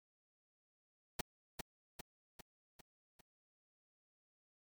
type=noise with echo; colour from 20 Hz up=pink; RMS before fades=-37 dBFS; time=1.19-1.21 s; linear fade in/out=5 ms; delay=400 ms; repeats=5; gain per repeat=-5 dB; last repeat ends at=3.21 s; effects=MP3 96 kbps